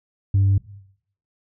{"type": "tone", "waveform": "sine", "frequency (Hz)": 98, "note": "G2", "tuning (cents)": 0, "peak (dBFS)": -12, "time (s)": [0.34, 0.58], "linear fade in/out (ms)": 5, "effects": ["noise-tail reverb RT60 0.7 s tail -18 dB re dry", "tanh soft clip ceiling -12 dBFS"]}